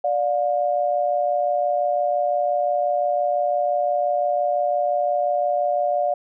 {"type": "tone pair together", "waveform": "sine", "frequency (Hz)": [587.3, 713.1], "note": ["D5", "F5"], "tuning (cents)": [0, 36], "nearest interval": "minor third", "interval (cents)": 336, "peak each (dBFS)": -21, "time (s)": [0.04, 6.14], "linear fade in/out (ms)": 5, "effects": []}